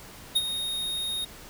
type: tone with ADSR envelope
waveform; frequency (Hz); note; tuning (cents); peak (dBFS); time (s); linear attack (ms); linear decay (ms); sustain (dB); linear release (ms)
square; 3722; A#7; -3; -19; 0.35-1.25; 14; 41; -10; 8
effects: pink hiss -46 dBFS RMS until 1.49 s